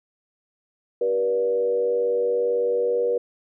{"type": "tone with frequency modulation", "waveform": "sine", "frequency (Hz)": 480.6, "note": "B4", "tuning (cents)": -47, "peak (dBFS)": -19, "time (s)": [1.01, 3.18], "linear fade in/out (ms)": 5, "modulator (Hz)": 98.1, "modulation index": 0.64, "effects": []}